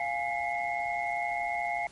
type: tone cluster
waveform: sine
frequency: 697 / 828 / 2027 / 2150 Hz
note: F5 / G#5 / B6 / C7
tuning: -4 / -5 / +45 / +47 cents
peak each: -32 / -34 / -39 / -34 dBFS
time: 0-1.87 s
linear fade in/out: 2 ms
effects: pink hiss -54 dBFS RMS until 1.91 s + MP3 48 kbps